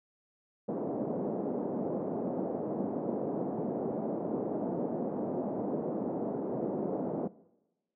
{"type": "band-pass noise", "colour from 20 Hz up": "pink", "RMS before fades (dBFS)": -34, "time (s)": [0.68, 7.28], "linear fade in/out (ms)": 10, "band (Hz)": [190, 660], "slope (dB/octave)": 24, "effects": ["noise-tail reverb RT60 1.0 s tail -20 dB re dry"]}